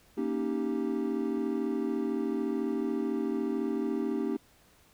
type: chord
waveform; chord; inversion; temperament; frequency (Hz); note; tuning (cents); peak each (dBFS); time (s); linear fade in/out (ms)
triangle; Eb dominant seventh; second; equal; 233.1 / 277.2 / 311.1 / 392; Bb3 / Db4 / Eb4 / G4; 0 / 0 / 0 / 0; -32; 0.17-4.37; 10
effects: pink hiss -62 dBFS RMS until 4.93 s